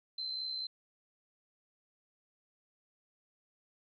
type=tone with amplitude modulation; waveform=sine; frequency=4087 Hz; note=C8; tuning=41 cents flat; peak=-34 dBFS; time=0.18-0.67 s; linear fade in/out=5 ms; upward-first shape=sine; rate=63.9 Hz; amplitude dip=40%; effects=none